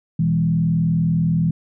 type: tone with frequency modulation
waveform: sine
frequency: 164.81 Hz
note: E3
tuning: in tune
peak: -15 dBFS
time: 0.19-1.51 s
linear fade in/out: 5 ms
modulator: 40.2 Hz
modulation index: 0.82
effects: none